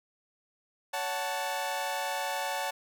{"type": "chord", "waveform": "sawtooth", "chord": "F# minor", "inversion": "second", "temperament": "equal with one note detuned", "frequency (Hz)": [563.1, 740, 880], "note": ["C#5", "F#5", "A5"], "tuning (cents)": [27, 0, 0], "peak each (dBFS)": [-33, -32, -30], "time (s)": [0.93, 2.71], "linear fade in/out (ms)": 10, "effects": []}